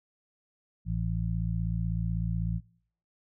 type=harmonic tone; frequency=56.1 Hz; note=A1; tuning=34 cents sharp; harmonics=1 / 2 / 3; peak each=-32 / -32 / -32 dBFS; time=0.85-2.61 s; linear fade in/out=50 ms; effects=noise-tail reverb RT60 0.6 s tail -23 dB re dry